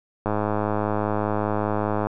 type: click train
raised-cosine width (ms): 1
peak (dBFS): -10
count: 191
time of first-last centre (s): 0.26-2.07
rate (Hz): 105
effects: none